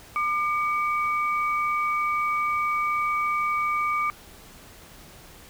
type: tone pair together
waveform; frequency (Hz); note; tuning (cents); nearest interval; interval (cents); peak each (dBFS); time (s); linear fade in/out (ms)
sine; 1200.4 / 2266; D6 / C#7; +38 / +37; major seventh; 1099; -23 / -29; 0.16-4.1; 0
effects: pink hiss -48 dBFS RMS until 5.49 s